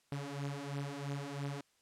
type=beating tone pair; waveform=sawtooth; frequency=139.6 / 142.6 Hz; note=C#3 / C#3; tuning=+13 / +49 cents; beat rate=3 Hz; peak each=-38 / -37 dBFS; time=0.12-1.61 s; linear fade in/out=2 ms; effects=white hiss -73 dBFS RMS until 1.81 s + low-pass 9000 Hz 12 dB/octave